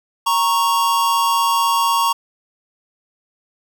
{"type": "tone pair together", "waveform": "square", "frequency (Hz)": [930, 1106], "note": ["A#5", "C#6"], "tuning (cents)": [-4, -4], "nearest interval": "minor third", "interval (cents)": 300, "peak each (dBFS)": -18, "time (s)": [0.26, 2.13], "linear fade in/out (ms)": 10, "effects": []}